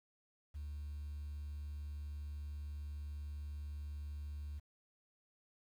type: tone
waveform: sine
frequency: 73.42 Hz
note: D2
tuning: in tune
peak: -40 dBFS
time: 0.54-4.6 s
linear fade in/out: 20 ms
effects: tanh soft clip ceiling -40 dBFS + 11-bit